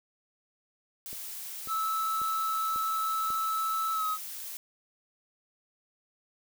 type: noise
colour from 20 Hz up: blue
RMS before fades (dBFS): -40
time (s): 1.06-4.57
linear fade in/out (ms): 0
type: click train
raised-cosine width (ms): 2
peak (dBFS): -34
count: 5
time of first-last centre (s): 1.13-3.304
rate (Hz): 1.84
type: tone with pitch glide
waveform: triangle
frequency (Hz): 1307 to 1269.8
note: E6 to D#6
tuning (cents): -15 to +35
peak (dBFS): -26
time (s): 1.67-4.18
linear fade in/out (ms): 50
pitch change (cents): -50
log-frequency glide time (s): 3.94-4.06
effects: none